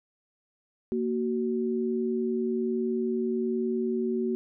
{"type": "tone pair together", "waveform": "sine", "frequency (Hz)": [233, 374.2], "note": ["A#3", "F#4"], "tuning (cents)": [-1, 20], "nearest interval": "minor sixth", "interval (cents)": 821, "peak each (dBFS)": -28, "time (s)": [0.92, 4.35], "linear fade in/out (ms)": 0, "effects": []}